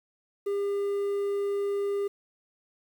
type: tone with quantisation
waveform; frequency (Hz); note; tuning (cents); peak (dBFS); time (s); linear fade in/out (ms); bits
triangle; 402; G4; +44; -24; 0.46-2.08; 10; 9
effects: none